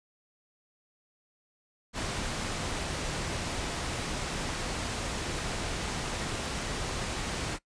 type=low-pass noise; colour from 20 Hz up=pink; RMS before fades=-34 dBFS; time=1.93-7.59 s; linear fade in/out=50 ms; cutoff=9100 Hz; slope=12 dB/octave; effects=noise-tail reverb RT60 0.1 s tail -20 dB re dry + resampled to 22050 Hz